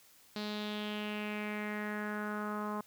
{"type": "tone with low-pass filter sweep", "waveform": "sawtooth", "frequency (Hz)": 210, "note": "G#3", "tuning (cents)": 19, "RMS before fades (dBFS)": -38, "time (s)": [0.36, 2.81], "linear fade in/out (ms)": 2, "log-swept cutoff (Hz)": [4300, 1100], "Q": 4.1, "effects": ["white hiss -62 dBFS RMS until 2.86 s"]}